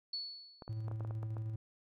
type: tone with exponential decay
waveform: sine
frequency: 4422 Hz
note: C#8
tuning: 5 cents flat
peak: -35 dBFS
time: 0.13-0.87 s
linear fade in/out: 5 ms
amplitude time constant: 160 ms
type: clicks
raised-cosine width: 1 ms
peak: -33 dBFS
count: 9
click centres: 0.622 / 0.679 / 0.882 / 0.914 / 1.007 / 1.049 / 1.109 / 1.231 / 1.368 s
type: tone with tremolo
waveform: triangle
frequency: 110 Hz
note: A2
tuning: in tune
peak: -34 dBFS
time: 0.69-1.56 s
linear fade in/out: 5 ms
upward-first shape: square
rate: 13 Hz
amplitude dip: 25%
effects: none